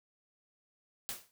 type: noise with exponential decay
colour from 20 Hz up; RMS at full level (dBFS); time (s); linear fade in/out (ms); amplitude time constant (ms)
white; -35; 1.09-1.31; 0; 46
effects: none